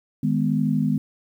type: chord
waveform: sine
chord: G# minor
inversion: second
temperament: just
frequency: 155.74 / 207.7 / 249.2 Hz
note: D#3 / G#3 / B3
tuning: +2 / 0 / +16 cents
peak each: -23 dBFS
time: 0.23-0.98 s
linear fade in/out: 5 ms
effects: 9-bit